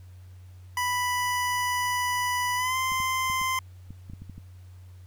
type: tone with pitch glide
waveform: 25% pulse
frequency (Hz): 987.8 to 1039.9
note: B5 to C6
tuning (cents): 0 to -11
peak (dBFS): -21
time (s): 0.77-3.59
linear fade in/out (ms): 2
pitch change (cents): +89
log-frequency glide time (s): 2.56-2.76
type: clicks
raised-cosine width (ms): 5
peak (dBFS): -29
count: 10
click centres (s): 2.92 / 3.002 / 3.3 / 3.415 / 3.906 / 4.099 / 4.135 / 4.22 / 4.297 / 4.38
effects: added 91 Hz sine -44 dBFS peak until 5.06 s + pink hiss -63 dBFS RMS until 5.06 s